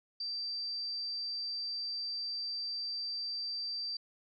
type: tone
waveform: sine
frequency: 4678 Hz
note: D8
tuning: 8 cents flat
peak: -35 dBFS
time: 0.2-3.97 s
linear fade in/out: 5 ms
effects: none